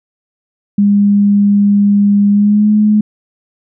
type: tone with pitch glide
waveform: sine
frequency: 202.9 to 211.5 Hz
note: G#3 to G#3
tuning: -40 to +32 cents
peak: -6 dBFS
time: 0.78-3.01 s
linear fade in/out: 5 ms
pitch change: +72 cents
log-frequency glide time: 2.3-2.7 s
effects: none